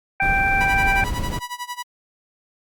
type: harmonic tone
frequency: 784 Hz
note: G5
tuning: in tune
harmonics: 1 / 2 / 3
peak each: -21 / -21 / -21 dBFS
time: 0.2-1.04 s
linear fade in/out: 2 ms
type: noise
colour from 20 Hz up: brown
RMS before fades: -25 dBFS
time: 0.22-1.39 s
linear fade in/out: 2 ms
type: tone with tremolo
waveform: sawtooth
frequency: 979 Hz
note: B5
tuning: 15 cents flat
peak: -22 dBFS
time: 0.6-1.83 s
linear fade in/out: 10 ms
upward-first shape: sine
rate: 11 Hz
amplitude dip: 90%
effects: Opus 32 kbps